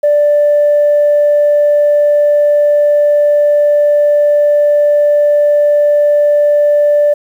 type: tone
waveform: sine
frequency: 587.3 Hz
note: D5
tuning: in tune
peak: -5 dBFS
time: 0.03-7.14 s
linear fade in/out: 10 ms
effects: tanh soft clip ceiling -3 dBFS + 7-bit